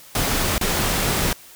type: noise with dropouts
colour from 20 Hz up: pink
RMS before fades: -21 dBFS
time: 0.15-1.33 s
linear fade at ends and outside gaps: 2 ms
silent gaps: 0.581-0.611 s
effects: white hiss -45 dBFS RMS until 1.55 s